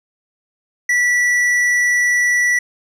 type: tone with tanh clipping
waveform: sine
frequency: 1955 Hz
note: B6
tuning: 18 cents flat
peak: -14 dBFS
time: 0.89-2.59 s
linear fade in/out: 5 ms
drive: 9 dB
effects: none